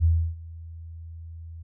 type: tone with ADSR envelope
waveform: sine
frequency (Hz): 82.41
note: E2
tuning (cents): 0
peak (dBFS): -15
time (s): 0-1.63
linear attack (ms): 41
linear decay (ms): 310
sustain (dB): -22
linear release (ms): 12
effects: none